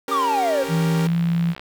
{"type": "chord", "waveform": "sawtooth", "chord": "G diminished", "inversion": "second", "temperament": "equal", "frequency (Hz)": [277.2, 392, 466.2], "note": ["Db4", "G4", "Bb4"], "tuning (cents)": [0, 0, 0], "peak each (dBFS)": [-26, -27, -25], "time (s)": [0.08, 1.07], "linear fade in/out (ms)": 2}
{"type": "exponential sweep", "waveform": "triangle", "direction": "down", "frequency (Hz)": [1232, 516], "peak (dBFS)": -16, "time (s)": [0.11, 0.64], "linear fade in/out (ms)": 10}
{"type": "click train", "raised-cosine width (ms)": 0.3, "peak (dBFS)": -19, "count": 63, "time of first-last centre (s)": [0.64, 1.595], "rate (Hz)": 64.9}
{"type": "tone with pitch glide", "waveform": "sine", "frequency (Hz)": [164.81, 169.44], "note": ["E3", "E3"], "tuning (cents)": [0, 48], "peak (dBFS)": -17, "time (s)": [0.68, 1.55], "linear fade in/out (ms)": 50, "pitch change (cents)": 48, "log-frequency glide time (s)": [0.99, 1.14]}
{"effects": ["8-bit"]}